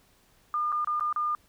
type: tone with dropouts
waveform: sine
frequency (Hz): 1209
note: D6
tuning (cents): +50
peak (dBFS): -25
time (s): 0.54-1.35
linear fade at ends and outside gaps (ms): 1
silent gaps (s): 0.72-0.725 / 0.846-0.873 / 0.997-1.008 / 1.127-1.161
effects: pink hiss -63 dBFS RMS until 1.48 s